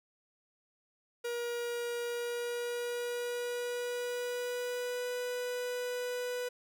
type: tone with pitch glide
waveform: 45% pulse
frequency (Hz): 476.5 to 493.9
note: A#4 to B4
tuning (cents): +38 to 0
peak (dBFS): -34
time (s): 1.24-6.49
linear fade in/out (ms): 10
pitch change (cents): +62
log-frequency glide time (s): 2-5.08
effects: none